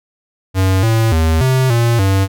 square tone with pitch steps, 94.7 / 112.7 / 80.4 / 130.4 / 117.3 / 96.8 Hz, F#2 / A2 / E2 / C3 / A#2 / G2, +41 / +42 / -43 / -5 / +11 / -21 cents, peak -11 dBFS, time 0.54-2.28 s, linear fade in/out 50 ms, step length 290 ms, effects none

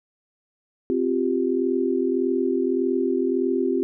sine chord, C suspended fourth, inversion none, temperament equal with one note detuned, 261.6 / 349.2 / 390.9 Hz, C4 / F4 / G4, 0 / 0 / -5 cents, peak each -24 dBFS, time 0.9-3.83 s, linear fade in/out 0 ms, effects none

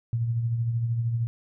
sine tone with tremolo, 116.54 Hz, A#2, in tune, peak -21 dBFS, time 0.13-1.27 s, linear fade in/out 0 ms, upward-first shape triangle, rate 13 Hz, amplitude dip 50%, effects none

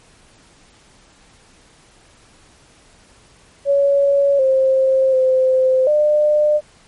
sine tone with pitch steps, 561 / 529 / 519 / 600 Hz, C#5 / C5 / C5 / D5, +21 / +19 / -14 / +37 cents, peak -11 dBFS, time 3.65-6.61 s, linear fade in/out 50 ms, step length 740 ms, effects pink hiss -50 dBFS RMS until 6.87 s + MP3 48 kbps

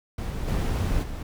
brown noise with level steps, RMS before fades -30 / -25 / -33 dBFS, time 0.18-1.23 s, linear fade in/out 5 ms, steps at 0.47 / 1.02 s, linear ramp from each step 20 ms, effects none

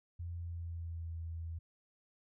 sine tone with pitch glide, 85.8 to 82.59 Hz, F2 to E2, -30 to +4 cents, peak -39 dBFS, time 0.19-1.59 s, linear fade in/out 10 ms, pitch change -66 cents, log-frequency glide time 0.34-1.15 s, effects none

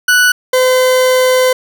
40% pulse tone pair in turn, 1480 / 511.3 Hz, F#6 / C5, 0 / -40 cents, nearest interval octave + tritone, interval 1840 cents, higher first, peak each -6 / -7 dBFS, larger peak first, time 0.08-0.32 / 0.53-1.53 s, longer second, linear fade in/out 5 ms, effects none

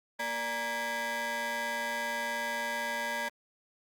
25% pulse ring-modulated tone, 351.8 Hz, F4, 13 cents sharp, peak -25 dBFS, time 0.19-3.29 s, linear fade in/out 10 ms, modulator 1290 Hz, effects Opus 48 kbps

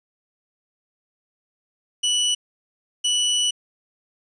sawtooth tone bursts at uneven times, 2957 Hz, F#7, 2 cents flat, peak -15 dBFS, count 2, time 2.03-2.35 / 3.04-3.51 s, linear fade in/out 10 ms, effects resampled to 22050 Hz + 9-bit

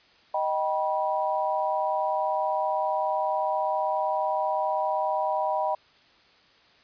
sine chord, Eb augmented, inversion none, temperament just, 622.3 / 777.8 / 972.3 Hz, Eb5 / G5 / B5, 0 / -14 / -27 cents, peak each -28 dBFS, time 0.34-5.75 s, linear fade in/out 5 ms, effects white hiss -58 dBFS RMS until 6.83 s + resampled to 11025 Hz

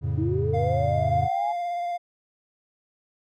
triangle chord, F augmented, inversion none, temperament equal, 87.31 / 110 / 138.59 Hz, F2 / A2 / C#3, 0 / 0 / 0 cents, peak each -26 dBFS, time 0.01-1.29 s, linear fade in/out 50 ms
sine linear sweep, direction up, 304 to 848 Hz, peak -25 dBFS, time 0.17-1.53 s, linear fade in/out 20 ms
triangle tone with vibrato, 698.5 Hz, F5, in tune, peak -24 dBFS, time 0.53-1.98 s, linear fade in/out 20 ms, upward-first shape sine, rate 17 Hz, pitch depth 17 cents each way
effects none

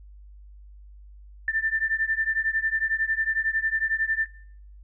sine beating tone pair, 1776 / 1787 Hz, A6 / A6, +16 / +26 cents, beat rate 11 Hz, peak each -26 dBFS, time 1.48-4.26 s, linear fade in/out 2 ms, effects noise-tail reverb RT60 0.6 s tail -21 dB re dry + added 50 Hz sine -44 dBFS peak until 4.83 s

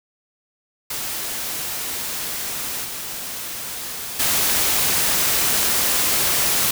white noise with level steps, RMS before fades -27 / -30 / -19 dBFS, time 0.9-6.71 s, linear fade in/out 5 ms, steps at 2.84 / 4.19 s, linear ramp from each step 10 ms, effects none

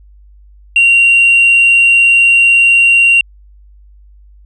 sine tone, 2758 Hz, F7, 22 cents flat, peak -3 dBFS, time 0.76-3.21 s, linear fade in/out 2 ms, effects tanh soft clip ceiling -2 dBFS + added 50 Hz sine -38 dBFS peak until 4.45 s

